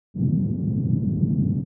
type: band-pass noise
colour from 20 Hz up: white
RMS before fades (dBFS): -22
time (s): 0.14-1.65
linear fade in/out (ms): 50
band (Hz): 110 to 200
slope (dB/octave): 24
effects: none